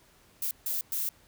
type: noise bursts at uneven times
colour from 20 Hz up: violet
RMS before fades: -31 dBFS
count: 3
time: 0.42-0.51 / 0.66-0.81 / 0.92-1.09 s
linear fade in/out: 2 ms
effects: pink hiss -61 dBFS RMS until 1.27 s